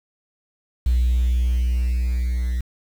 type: tone with level ramp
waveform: triangle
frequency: 61.2 Hz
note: B1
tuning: 15 cents flat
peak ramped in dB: -11 to -18 dBFS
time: 0.86-2.61 s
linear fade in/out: 5 ms
effects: tanh soft clip ceiling -12 dBFS + 7-bit

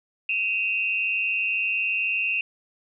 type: tone pair together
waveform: sine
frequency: 2533 / 2741 Hz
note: D#7 / F7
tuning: +30 / -33 cents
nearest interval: minor second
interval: 137 cents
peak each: -25 dBFS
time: 0.29-2.41 s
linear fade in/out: 2 ms
effects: none

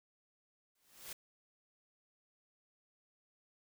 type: noise with exponential growth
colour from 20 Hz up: white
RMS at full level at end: -43 dBFS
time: 0.75-1.13 s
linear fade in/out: 5 ms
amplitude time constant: 82 ms
effects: none

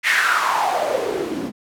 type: noise with band-pass filter sweep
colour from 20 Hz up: white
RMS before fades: -20 dBFS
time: 0.03-1.52 s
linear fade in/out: 50 ms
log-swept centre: 2100 to 230 Hz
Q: 5.3
effects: none

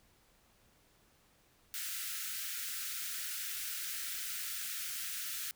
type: high-pass noise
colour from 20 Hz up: white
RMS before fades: -40 dBFS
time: 1.74-5.51 s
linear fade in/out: 0 ms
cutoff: 1300 Hz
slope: 96 dB/octave
effects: pink hiss -68 dBFS RMS until 5.55 s

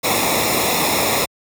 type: noise with comb filter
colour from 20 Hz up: pink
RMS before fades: -18 dBFS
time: 0.03-1.26 s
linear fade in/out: 20 ms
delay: 0.65 ms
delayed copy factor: -0.75
effects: high-pass 80 Hz 12 dB/octave

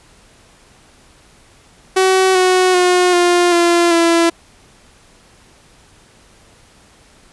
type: tone with pitch steps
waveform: sawtooth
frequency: 377.3 / 368.7 / 360.3 / 352 / 344 / 336.1 Hz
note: F#4 / F#4 / F#4 / F4 / F4 / E4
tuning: +34 / -6 / -46 / +14 / -26 / +34 cents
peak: -6 dBFS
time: 1.96-4.3 s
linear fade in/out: 10 ms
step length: 390 ms
effects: pink hiss -48 dBFS RMS until 7.32 s + resampled to 24000 Hz

